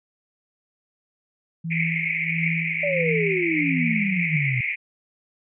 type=tone with tremolo; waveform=sine; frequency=164.81 Hz; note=E3; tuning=in tune; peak=-23 dBFS; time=1.64-4.37 s; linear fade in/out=10 ms; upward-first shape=sine; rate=1.5 Hz; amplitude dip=80%
type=band-pass noise; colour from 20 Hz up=pink; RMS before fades=-26 dBFS; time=1.7-4.76 s; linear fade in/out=20 ms; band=2100 to 2400 Hz; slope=96 dB/octave
type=exponential sweep; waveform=sine; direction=down; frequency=594 to 121.7 Hz; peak=-22 dBFS; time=2.83-4.61 s; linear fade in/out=5 ms
effects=none